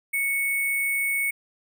sine tone with sample-and-hold, 2216 Hz, C#7, 1 cent flat, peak -22 dBFS, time 0.13-1.31 s, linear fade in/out 10 ms, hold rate 11025 Hz, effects none

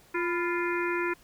harmonic tone with a mistuned harmonic, 349.2 Hz, F4, in tune, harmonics 1 / 3 / 4 / 5 / 6 / 7, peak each -29 / -34 / -35 / -36 / -37 / -37 dBFS, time 0.14-1.14 s, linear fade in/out 10 ms, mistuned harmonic 3, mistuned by -82 cents, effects pink hiss -58 dBFS RMS until 1.23 s

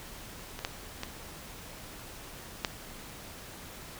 clicks, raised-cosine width 0.2 ms, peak -22 / -13 / -17 / -10 dBFS, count 4, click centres 0.591 / 0.649 / 1.034 / 2.648 s, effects pink hiss -46 dBFS RMS until 3.99 s

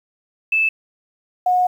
sine tone pair in turn, 2627 / 727 Hz, E7 / F#5, -7 / -31 cents, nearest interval octave + minor seventh, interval 2224 cents, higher first, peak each -14 / -13 dBFS, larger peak second, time 0.52-0.69 / 1.46-1.67 s, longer second, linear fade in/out 5 ms, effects 8-bit

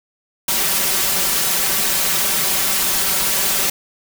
white noise with comb filter, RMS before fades -18 dBFS, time 0.48-3.7 s, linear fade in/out 5 ms, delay 5.2 ms, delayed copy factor +0.8, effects none

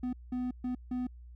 triangle tone bursts at uneven times, 250 Hz, B3, 21 cents sharp, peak -29 dBFS, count 4, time 0.03-0.13 / 0.32-0.51 / 0.64-0.75 / 0.91-1.07 s, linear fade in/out 5 ms, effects added 60 Hz sine -47 dBFS peak until 1.35 s

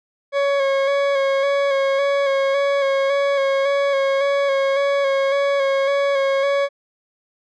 40% pulse tone with vibrato, 553 Hz, C#5, 4 cents flat, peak -15 dBFS, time 0.32-6.69 s, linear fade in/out 50 ms, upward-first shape square, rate 1.8 Hz, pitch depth 23 cents each way, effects low-pass 3000 Hz 12 dB/octave

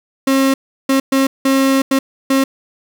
35% pulse tone bursts at uneven times, 269.2 Hz, C4, 49 cents sharp, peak -9 dBFS, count 6, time 0.27-0.54 / 0.89-1 / 1.12-1.27 / 1.45-1.82 / 1.91-1.99 / 2.3-2.44 s, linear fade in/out 5 ms, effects 8-bit

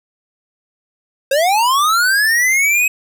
square linear sweep, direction up, 522 to 2554 Hz, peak -12 dBFS, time 1.31-2.88 s, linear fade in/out 5 ms, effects none

